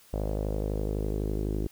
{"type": "tone with low-pass filter sweep", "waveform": "sawtooth", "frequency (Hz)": 51.91, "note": "G#1", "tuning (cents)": 0, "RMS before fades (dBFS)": -30, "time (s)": [0.13, 1.67], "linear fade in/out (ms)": 0, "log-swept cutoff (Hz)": [590, 360], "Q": 3.1, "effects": ["white hiss -57 dBFS RMS until 1.71 s"]}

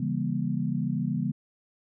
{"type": "chord", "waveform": "sine", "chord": "C# diminished seventh", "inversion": "none", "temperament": "just", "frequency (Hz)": [138.59, 166.31, 199.57, 239.5], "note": ["C#3", "E3", "G3", "Bb3"], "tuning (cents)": [0, 16, 31, 47], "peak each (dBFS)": -31, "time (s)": [0, 1.32], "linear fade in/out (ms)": 5, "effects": []}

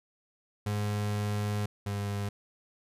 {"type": "tone pair in turn", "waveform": "35% pulse", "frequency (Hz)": [103.9, 101.35], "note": ["G#2", "G#2"], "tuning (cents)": [1, -42], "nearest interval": "unison", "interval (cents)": 43, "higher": "first", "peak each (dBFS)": [-27, -29], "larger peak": "first", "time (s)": [[0.66, 1.66], [1.86, 2.29]], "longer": "first", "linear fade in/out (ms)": 5, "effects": ["resampled to 32000 Hz"]}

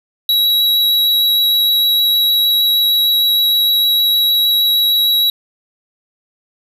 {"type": "tone with vibrato", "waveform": "square", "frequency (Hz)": 3881, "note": "B7", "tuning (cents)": -31, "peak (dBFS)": -11, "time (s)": [0.29, 5.3], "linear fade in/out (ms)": 2, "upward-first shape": "sine", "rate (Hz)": 6.5, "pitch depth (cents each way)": 8, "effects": []}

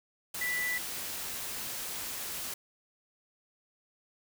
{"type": "tone in noise", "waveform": "sine", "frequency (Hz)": 1975.5, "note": "B6", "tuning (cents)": 0, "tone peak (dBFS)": -30, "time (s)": [0.41, 0.78], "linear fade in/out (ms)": 5, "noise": "white", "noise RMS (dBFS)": -38, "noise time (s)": [0.34, 2.54], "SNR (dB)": 5, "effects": []}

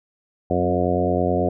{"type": "harmonic tone with a mistuned harmonic", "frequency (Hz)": 89.4, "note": "F2", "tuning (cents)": 41, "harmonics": [1, 2, 3, 4, 5, 6, 7, 8], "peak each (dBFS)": [-26, -26, -26, -26, -26, -26, -26, -26], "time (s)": [0.5, 1.49], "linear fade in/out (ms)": 5, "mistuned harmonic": 3, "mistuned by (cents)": -18, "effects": []}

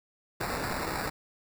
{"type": "noise with sample-and-hold", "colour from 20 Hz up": "white", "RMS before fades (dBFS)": -33, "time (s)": [0.4, 1.1], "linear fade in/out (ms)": 10, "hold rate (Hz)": 3150, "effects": []}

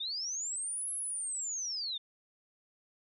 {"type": "linear two-way sweep", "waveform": "sine", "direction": "up then down", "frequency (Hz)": [3520, 11000, 3520], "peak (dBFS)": -34, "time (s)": [0, 1.98], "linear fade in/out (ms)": 10, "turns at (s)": 0.93, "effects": []}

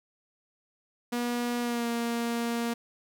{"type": "tone with pitch glide", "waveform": "sawtooth", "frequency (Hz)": [240.9, 234.4], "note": ["B3", "A#3"], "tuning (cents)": [-43, 10], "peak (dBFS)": -24, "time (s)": [1.12, 2.74], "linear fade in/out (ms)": 10, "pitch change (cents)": -47, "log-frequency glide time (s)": [1.61, 1.87], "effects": []}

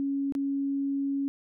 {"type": "tone with dropouts", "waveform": "sine", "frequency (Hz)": 277.2, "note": "C#4", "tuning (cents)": 0, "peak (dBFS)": -26, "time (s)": [0, 1.28], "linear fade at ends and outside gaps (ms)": 0, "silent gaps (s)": [0.323, 0.351], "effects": []}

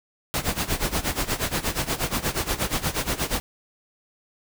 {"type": "noise with tremolo", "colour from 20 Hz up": "pink", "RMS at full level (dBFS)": -23, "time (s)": [0.34, 3.4], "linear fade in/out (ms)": 0, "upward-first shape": "sine", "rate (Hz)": 8.4, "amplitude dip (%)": 85, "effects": []}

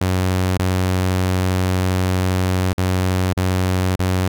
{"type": "tone with dropouts", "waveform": "sawtooth", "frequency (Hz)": 92.5, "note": "F#2", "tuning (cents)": 0, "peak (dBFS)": -12, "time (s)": [0.01, 4.28], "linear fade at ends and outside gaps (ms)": 5, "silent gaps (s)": [[0.576, 0.594], [2.731, 2.779], [3.333, 3.369], [3.958, 3.993]], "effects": []}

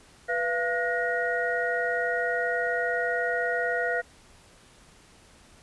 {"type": "tone cluster", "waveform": "sine", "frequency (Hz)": [491.2, 684, 1447, 1879], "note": ["B4", "F5", "F#6", "A#6"], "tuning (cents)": [-9, -36, -39, 13], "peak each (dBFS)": -30, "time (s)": [0.28, 4.02], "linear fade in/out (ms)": 20, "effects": ["pink hiss -55 dBFS RMS until 5.62 s", "resampled to 24000 Hz"]}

